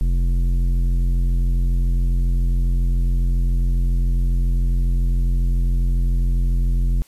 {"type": "tone with tanh clipping", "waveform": "triangle", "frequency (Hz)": 43.65, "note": "F1", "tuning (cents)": 0, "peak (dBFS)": -17, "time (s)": [0.01, 7.02], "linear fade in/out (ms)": 0, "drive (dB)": 15, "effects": ["white hiss -54 dBFS RMS until 7.07 s", "resampled to 32000 Hz"]}